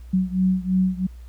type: beating tone pair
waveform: sine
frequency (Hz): 185 / 188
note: F#3 / F#3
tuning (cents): 0 / +28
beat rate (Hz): 3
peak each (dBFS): -20 / -22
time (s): 0.13-1.07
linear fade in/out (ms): 10
effects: added 60 Hz sine -37 dBFS peak until 1.28 s + pink hiss -59 dBFS RMS until 1.28 s